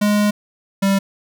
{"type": "tone pair in turn", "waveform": "square", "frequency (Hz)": [207.7, 196.04], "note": ["G#3", "G3"], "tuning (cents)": [0, 0], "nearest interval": "minor second", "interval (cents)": 100, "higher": "first", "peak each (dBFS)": -14, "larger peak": "neither", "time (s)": [[0.01, 0.31], [0.82, 0.99]], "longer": "first", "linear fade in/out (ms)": 10, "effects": []}